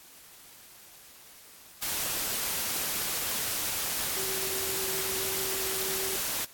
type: tone in noise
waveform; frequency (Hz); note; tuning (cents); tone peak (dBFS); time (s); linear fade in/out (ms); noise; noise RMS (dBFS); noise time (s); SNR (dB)
sine; 383; G4; -40; -37; 4.17-6.16; 5; white; -31; 1.82-6.45; -9
effects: white hiss -52 dBFS RMS until 6.53 s + AAC 64 kbps